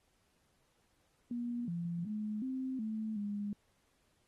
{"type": "tone with pitch steps", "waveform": "sine", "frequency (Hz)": [239.5, 171.1, 212.5, 260.9, 218.2, 204.9], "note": ["A#3", "F3", "G#3", "C4", "A3", "G#3"], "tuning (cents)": [47, -35, 40, -5, -14, -23], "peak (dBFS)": -35, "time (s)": [1.31, 3.53], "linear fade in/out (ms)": 2, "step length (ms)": 370, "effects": ["pink hiss -75 dBFS RMS until 4.27 s", "AAC 32 kbps"]}